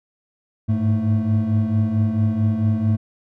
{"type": "tone cluster", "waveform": "triangle", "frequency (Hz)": [102.4, 106.9, 221], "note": ["G#2", "A2", "A3"], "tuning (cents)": [-24, -49, 8], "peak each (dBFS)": -19, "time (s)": [0.68, 2.97], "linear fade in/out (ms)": 20, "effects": []}